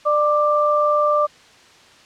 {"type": "tone pair together", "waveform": "sine", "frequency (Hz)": [595.5, 1181], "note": ["D5", "D6"], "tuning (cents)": [24, 9], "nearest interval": "octave", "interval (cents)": 1185, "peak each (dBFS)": -17, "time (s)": [0.05, 1.27], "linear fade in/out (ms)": 20, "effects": ["white hiss -48 dBFS RMS until 2.05 s", "low-pass 5000 Hz 12 dB/octave"]}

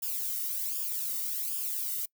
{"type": "noise with flanger", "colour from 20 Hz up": "violet", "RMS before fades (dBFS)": -33, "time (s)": [0.02, 2.06], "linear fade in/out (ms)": 10, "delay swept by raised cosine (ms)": [0.49, 1.22], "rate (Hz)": 1.3, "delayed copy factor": -0.85, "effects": ["noise-tail reverb RT60 0.1 s tail -25 dB re dry"]}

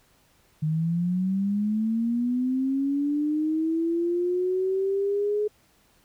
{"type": "linear sweep", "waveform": "sine", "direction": "up", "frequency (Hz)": [152.1, 422.9], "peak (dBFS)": -22, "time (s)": [0.62, 5.48], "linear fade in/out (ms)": 10, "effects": ["pink hiss -62 dBFS RMS until 6.04 s"]}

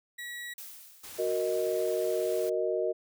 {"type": "tone", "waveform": "35% pulse", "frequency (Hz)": 1926, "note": "B6", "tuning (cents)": -44, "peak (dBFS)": -36, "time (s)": [0.18, 0.54], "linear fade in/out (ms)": 10}
{"type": "noise with exponential decay", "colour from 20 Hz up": "blue", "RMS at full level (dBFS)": -42, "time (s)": [0.58, 1.73], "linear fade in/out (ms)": 2, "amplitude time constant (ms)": 250}
{"type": "noise", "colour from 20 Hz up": "white", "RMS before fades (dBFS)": -45, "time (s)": [1.03, 2.5], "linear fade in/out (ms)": 10}
{"type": "chord", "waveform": "sine", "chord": "D# minor", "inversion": "first", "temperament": "equal", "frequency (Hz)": [370, 466.2, 622.3], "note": ["F#4", "A#4", "D#5"], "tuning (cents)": [0, 0, 0], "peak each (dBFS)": -31, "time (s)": [1.18, 2.93], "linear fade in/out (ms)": 20}
{"effects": []}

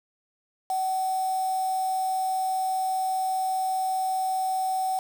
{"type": "tone with quantisation", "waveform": "sine", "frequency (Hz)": 755, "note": "F#5", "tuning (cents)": 35, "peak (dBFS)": -24, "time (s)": [0.7, 4.99], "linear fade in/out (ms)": 2, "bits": 6, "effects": []}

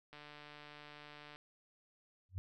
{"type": "click train", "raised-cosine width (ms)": 0.3, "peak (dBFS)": -37, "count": 183, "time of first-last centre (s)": [0.13, 1.36], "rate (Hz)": 148}
{"type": "tone with exponential growth", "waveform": "sine", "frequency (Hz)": 92.8, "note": "F#2", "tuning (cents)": 6, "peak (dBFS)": -34, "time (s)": [2.29, 2.38], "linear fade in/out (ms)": 0, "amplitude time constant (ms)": 19}
{"effects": []}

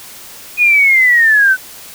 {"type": "linear sweep", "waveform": "sine", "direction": "down", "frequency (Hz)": [2489, 1496], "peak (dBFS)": -6, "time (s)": [0.57, 1.57], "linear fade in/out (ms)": 50, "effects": ["white hiss -34 dBFS RMS until 1.94 s"]}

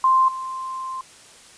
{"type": "tone with level steps", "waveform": "sine", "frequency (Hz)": 1046.5, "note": "C6", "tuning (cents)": 0, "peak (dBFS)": [-13, -27], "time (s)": [0.04, 1.01], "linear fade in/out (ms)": 2, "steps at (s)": 0.28, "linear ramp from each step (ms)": 5, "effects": ["white hiss -47 dBFS RMS until 1.57 s", "resampled to 22050 Hz"]}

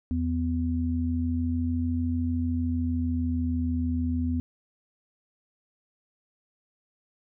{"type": "tone pair together", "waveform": "sine", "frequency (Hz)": [83.43, 250], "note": ["E2", "B3"], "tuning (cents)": [21, 21], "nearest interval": "octave + perfect fifth", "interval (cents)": 1900, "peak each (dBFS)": -27, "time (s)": [0.11, 4.4], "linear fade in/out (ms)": 0, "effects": []}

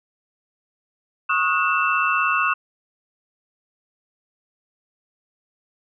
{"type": "tone cluster", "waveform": "sine", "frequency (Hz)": [1101, 1257, 1451, 2666], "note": ["C#6", "D#6", "F#6", "E7"], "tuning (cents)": [-12, 17, -34, 19], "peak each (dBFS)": -23, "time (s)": [1.29, 2.54], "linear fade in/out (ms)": 10, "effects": []}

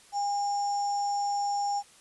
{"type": "tone with sample-and-hold", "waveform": "sine", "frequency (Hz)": 812, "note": "G#5", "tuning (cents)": -39, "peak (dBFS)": -26, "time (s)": [0.12, 1.83], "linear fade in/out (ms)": 50, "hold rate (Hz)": 6300, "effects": ["white hiss -56 dBFS RMS until 2 s", "resampled to 24000 Hz"]}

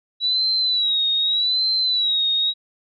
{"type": "tone with vibrato", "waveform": "sine", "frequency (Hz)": 3908, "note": "B7", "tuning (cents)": -19, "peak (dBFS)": -17, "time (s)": [0.2, 2.54], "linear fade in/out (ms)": 50, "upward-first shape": "sine", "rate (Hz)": 0.83, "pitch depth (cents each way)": 85, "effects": []}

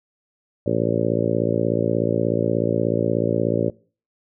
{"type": "harmonic tone", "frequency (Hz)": 56.6, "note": "A1", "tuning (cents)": 50, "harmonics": [2, 3, 4, 5, 6, 7, 8, 9, 10], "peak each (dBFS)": [-27, -27, -27, -27, -27, -27, -27, -27, -27], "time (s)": [0.66, 3.7], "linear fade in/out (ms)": 5, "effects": ["noise-tail reverb RT60 0.4 s tail -23 dB re dry"]}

